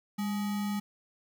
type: tone with sample-and-hold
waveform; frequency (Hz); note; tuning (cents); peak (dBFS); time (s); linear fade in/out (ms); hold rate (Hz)
sine; 203.4; G#3; -36; -29; 0.18-0.8; 10; 1050
effects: none